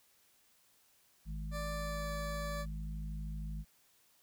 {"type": "harmonic tone", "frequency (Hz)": 53, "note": "G#1", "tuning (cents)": 36, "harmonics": [1, 3, 4], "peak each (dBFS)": [-39, -44, -51], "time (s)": [1.25, 3.65], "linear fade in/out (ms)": 50}
{"type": "tone with pitch glide", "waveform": "20% pulse", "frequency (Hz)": [587.3, 579.2], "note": ["D5", "D5"], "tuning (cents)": [0, -24], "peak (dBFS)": -35, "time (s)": [1.51, 2.66], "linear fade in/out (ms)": 50, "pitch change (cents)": -24, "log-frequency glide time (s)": [1.72, 2.12]}
{"effects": ["white hiss -69 dBFS RMS until 4.22 s"]}